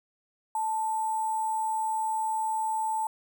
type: tone with sample-and-hold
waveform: sine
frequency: 880 Hz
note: A5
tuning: in tune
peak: -26 dBFS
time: 0.55-3.07 s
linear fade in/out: 2 ms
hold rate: 8820 Hz
effects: none